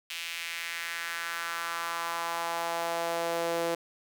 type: tone with high-pass filter sweep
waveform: sawtooth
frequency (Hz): 168.5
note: E3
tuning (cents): +38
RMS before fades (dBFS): -33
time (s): 0.1-3.75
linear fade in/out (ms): 5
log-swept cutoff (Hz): 2700 to 460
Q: 2.3
effects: none